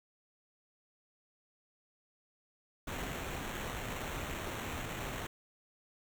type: noise with sample-and-hold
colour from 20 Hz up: pink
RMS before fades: -40 dBFS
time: 2.87-5.27 s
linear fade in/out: 5 ms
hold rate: 4900 Hz
effects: none